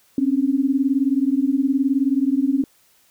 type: beating tone pair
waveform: sine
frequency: 262.6 / 281.6 Hz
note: C4 / C#4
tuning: +6 / +27 cents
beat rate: 19 Hz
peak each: -19 dBFS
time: 0.18-2.64 s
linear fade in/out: 2 ms
effects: white hiss -58 dBFS RMS until 3.1 s